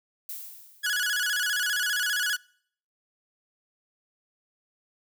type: noise with exponential decay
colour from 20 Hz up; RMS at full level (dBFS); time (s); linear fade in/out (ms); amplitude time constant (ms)
violet; -35; 0.29-1.21; 2; 200
type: tone with vibrato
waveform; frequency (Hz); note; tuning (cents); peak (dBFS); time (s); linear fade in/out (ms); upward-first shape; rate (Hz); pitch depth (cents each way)
sawtooth; 1569; G6; +1; -21; 0.83-2.37; 20; square; 15; 110
effects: noise-tail reverb RT60 0.6 s tail -24 dB re dry